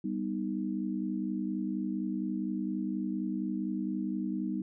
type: chord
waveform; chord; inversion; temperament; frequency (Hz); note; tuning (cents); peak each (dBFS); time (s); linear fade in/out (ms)
sine; G augmented; none; equal; 196 / 246.9 / 311.1; G3 / B3 / D#4; 0 / 0 / 0; -34 / -36 / -35; 0.04-4.62; 5
effects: none